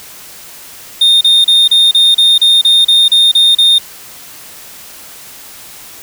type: tone bursts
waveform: triangle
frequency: 3658 Hz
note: A#7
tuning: 33 cents flat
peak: -3 dBFS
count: 12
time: 1.01-3.784 s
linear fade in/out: 5 ms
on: 200 ms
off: 34 ms
effects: white hiss -33 dBFS RMS until 6.02 s